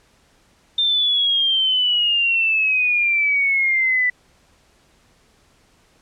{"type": "exponential sweep", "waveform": "sine", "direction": "down", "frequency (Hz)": [3615, 1975.5], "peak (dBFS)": -15, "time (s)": [0.78, 4.1], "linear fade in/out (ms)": 5, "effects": ["pink hiss -57 dBFS RMS until 6.01 s", "low-pass 9000 Hz 12 dB/octave"]}